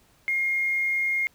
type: tone with quantisation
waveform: sine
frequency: 2135 Hz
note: C7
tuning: 34 cents sharp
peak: -22 dBFS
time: 0.28-1.27 s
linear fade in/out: 0 ms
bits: 8
effects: pink hiss -61 dBFS RMS until 1.34 s